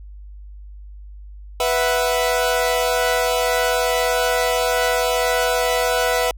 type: chord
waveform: sawtooth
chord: B suspended fourth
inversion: none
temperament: equal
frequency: 493.9 / 659.3 / 740 Hz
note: B4 / E5 / F#5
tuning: 0 / 0 / 0 cents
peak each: -16 / -18 / -20 dBFS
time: 1.6-6.31 s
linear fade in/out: 2 ms
effects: added 50 Hz sine -35 dBFS peak until 6.37 s